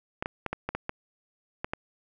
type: clicks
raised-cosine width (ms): 0.5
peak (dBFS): -15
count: 9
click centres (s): 0.225 / 0.259 / 0.463 / 0.53 / 0.69 / 0.75 / 0.894 / 1.645 / 1.735
effects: none